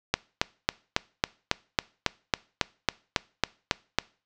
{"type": "click train", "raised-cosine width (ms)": 0.2, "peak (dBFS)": -3, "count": 15, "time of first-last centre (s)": [0.14, 3.986], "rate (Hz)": 3.64, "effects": ["noise-tail reverb RT60 0.4 s tail -23 dB re dry", "low-pass 7000 Hz 12 dB/octave"]}